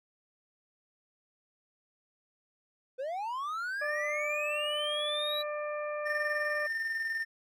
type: linear sweep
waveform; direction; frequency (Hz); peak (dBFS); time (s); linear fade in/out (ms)
triangle; up; 491.8 to 3951; -31; 2.98-5.43; 20
type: harmonic tone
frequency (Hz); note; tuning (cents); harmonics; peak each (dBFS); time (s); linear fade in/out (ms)
596; D5; +25; 1 / 2 / 3 / 4; -34 / -40 / -44 / -46; 3.81-6.67; 10
type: tone with tremolo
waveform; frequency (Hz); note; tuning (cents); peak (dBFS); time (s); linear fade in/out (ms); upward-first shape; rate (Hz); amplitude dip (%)
triangle; 1807; A6; +46; -28; 6.05-7.25; 20; square; 20; 35
effects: none